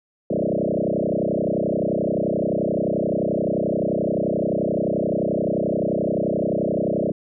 sine tone with frequency modulation, 388.4 Hz, G4, 16 cents flat, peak -19 dBFS, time 0.3-7.12 s, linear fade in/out 5 ms, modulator 31.5 Hz, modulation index 7.5, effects none

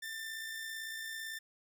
sawtooth tone with amplitude modulation, 1786 Hz, A6, 25 cents sharp, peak -35 dBFS, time 0.02-1.39 s, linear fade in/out 10 ms, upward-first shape sine, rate 57.9 Hz, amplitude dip 35%, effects none

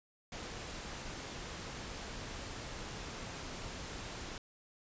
pink noise, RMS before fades -44 dBFS, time 0.32-4.38 s, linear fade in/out 2 ms, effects resampled to 16000 Hz

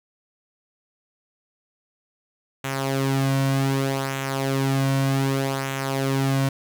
sawtooth tone with flanger, 135.6 Hz, C#3, 38 cents flat, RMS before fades -23 dBFS, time 2.64-6.49 s, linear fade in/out 5 ms, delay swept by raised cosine 0.2 to 2.4 ms, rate 0.65 Hz, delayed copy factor -0.6, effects 9-bit

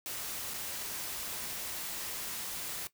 white noise with dropouts, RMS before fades -39 dBFS, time 0.06-2.87 s, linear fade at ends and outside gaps 0 ms, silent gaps 0.537-0.541 s, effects noise-tail reverb RT60 0.1 s tail -17 dB re dry

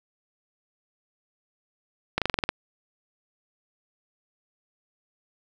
slowing click train, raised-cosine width 0.3 ms, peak -7 dBFS, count 8, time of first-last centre 2.18-2.491 s, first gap 37 ms, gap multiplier 1.06, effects 8-bit

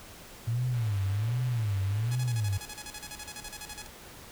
sine tone with vibrato, 110.3 Hz, A2, 5 cents sharp, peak -26 dBFS, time 0.47-2.58 s, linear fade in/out 10 ms, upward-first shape sine, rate 1.3 Hz, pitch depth 230 cents each way
click train, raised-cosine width 0.3 ms, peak -33 dBFS, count 205, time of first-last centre 0.74-2.147 s, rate 145 Hz
5% pulse tone with tremolo, 842 Hz, G#5, 24 cents sharp, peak -27 dBFS, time 2.11-3.87 s, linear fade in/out 10 ms, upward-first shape square, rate 12 Hz, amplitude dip 80%
effects pink hiss -48 dBFS RMS until 4.31 s

